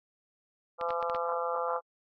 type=harmonic tone; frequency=170 Hz; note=F3; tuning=46 cents flat; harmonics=3 / 4 / 5 / 6 / 7 / 8; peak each=-33 / -38 / -37 / -41 / -35 / -40 dBFS; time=0.78-1.81 s; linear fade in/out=50 ms
type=clicks; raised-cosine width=0.3 ms; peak=-24 dBFS; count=5; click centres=0.812 / 0.906 / 1.027 / 1.098 / 1.148 s
effects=AAC 32 kbps